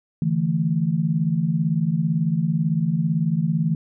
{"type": "chord", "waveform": "sine", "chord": "D suspended second", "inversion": "none", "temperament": "equal", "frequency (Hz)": [146.83, 164.81, 220], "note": ["D3", "E3", "A3"], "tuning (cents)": [0, 0, 0], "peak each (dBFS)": [-25, -20, -26], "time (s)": [0.22, 3.75], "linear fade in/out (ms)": 2, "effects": []}